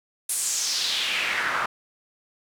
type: noise with band-pass filter sweep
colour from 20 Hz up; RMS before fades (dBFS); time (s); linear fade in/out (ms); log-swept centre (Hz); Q
pink; -26; 0.29-1.66; 5; 10000 to 1200; 3
effects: none